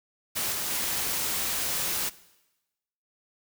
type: noise with level steps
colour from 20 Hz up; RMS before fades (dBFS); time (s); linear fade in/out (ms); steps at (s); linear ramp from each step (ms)
white; -29 / -31 / -29; 0.35-2.1; 20; 0.52 / 0.7; 5
effects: noise-tail reverb RT60 1.0 s tail -19 dB re dry